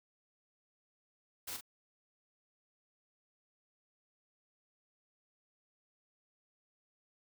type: noise with echo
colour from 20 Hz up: white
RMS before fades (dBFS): -42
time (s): 1.47-1.57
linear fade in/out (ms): 10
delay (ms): 41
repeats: 1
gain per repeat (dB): -7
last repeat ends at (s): 1.611
effects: none